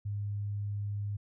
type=tone; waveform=sine; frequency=102.3 Hz; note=G#2; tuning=26 cents flat; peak=-32 dBFS; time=0.05-1.17 s; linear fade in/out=10 ms; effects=none